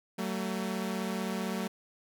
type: tone pair together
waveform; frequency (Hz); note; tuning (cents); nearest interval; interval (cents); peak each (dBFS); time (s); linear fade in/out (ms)
sawtooth; 189.12 / 224.9; F#3 / A3; +38 / +38; minor third; 300; -30 / -31; 0.18-1.68; 10
effects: none